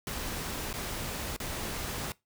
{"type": "noise with dropouts", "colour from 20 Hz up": "pink", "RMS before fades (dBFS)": -36, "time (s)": [0.07, 2.12], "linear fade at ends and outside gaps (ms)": 1, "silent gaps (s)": [[0.729, 0.739], [1.364, 1.401]], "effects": ["noise-tail reverb RT60 0.2 s tail -21 dB re dry"]}